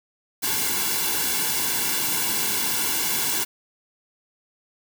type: noise with comb filter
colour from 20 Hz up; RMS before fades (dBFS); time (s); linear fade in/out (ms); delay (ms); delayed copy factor
white; -24; 0.42-3.45; 20; 1.6; -0.8
effects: none